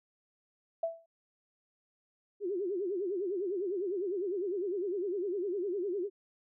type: tone with exponential decay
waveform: sine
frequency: 662 Hz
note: E5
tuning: 7 cents sharp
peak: -26 dBFS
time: 0.83-1.06 s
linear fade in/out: 5 ms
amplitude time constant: 48 ms
type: tone with vibrato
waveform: sine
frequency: 378.8 Hz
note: F#4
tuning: 41 cents sharp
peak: -31 dBFS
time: 2.4-6.1 s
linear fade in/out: 50 ms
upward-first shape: sine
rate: 9.9 Hz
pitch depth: 170 cents each way
effects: none